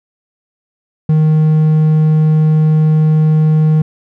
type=tone; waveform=triangle; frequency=155.56 Hz; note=D#3; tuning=in tune; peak=-5 dBFS; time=1.09-3.82 s; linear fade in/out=5 ms; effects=none